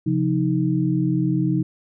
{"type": "tone cluster", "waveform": "sine", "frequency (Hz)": [134.6, 174.8, 313.5], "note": ["C3", "F3", "D#4"], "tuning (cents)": [49, 2, 13], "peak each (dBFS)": -22, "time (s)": [0.06, 1.63], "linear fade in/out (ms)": 10, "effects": []}